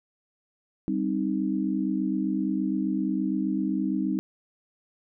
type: chord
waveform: sine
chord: C minor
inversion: second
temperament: equal with one note detuned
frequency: 196 / 262.8 / 311.1 Hz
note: G3 / C4 / Eb4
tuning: 0 / +8 / 0 cents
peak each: -28 / -29 / -28 dBFS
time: 0.88-4.19 s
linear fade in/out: 0 ms
effects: none